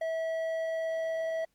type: tone with hard clipping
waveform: sine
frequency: 650 Hz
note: E5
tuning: 24 cents flat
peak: -31 dBFS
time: 0.01-1.45 s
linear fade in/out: 5 ms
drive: 6 dB
effects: pink hiss -75 dBFS RMS until 1.54 s + Opus 24 kbps